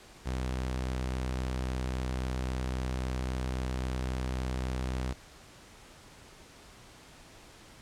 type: tone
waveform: sawtooth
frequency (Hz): 63.7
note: C2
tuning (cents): -46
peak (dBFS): -27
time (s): 0.25-5.14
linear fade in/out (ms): 20
effects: pink hiss -53 dBFS RMS until 7.81 s + low-pass 9000 Hz 12 dB/octave